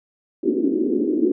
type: band-pass noise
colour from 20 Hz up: pink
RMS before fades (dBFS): -20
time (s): 0.43-1.32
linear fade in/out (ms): 5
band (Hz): 260 to 380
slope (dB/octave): 48
effects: none